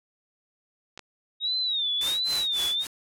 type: clicks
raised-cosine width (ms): 0.2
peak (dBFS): -24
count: 2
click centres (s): 0.976 / 0.993
type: tone with vibrato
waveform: sine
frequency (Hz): 3729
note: A#7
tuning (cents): 0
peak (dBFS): -24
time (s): 1.4-2.86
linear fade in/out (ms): 50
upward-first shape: sine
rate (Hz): 1.4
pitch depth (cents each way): 150
type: noise with tremolo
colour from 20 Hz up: white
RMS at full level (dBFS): -31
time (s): 2.01-2.87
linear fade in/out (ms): 2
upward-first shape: sine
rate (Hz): 3.6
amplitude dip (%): 100
effects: low-pass 12000 Hz 12 dB/octave